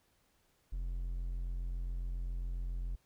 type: tone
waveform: triangle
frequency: 43.65 Hz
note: F1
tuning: in tune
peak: -33 dBFS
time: 0.72-2.96 s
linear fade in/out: 10 ms
effects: pink hiss -73 dBFS RMS until 3.05 s